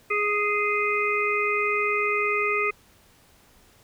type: harmonic tone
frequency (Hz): 415.3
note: G#4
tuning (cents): 0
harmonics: 1 / 3 / 5 / 6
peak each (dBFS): -27 / -27 / -27 / -27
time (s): 0.1-2.71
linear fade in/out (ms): 10
effects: pink hiss -57 dBFS RMS until 3.83 s